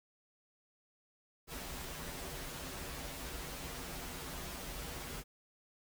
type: noise with comb filter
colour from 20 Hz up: pink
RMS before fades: -44 dBFS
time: 1.47-5.24 s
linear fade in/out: 50 ms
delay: 9.5 ms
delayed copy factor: -0.8
effects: none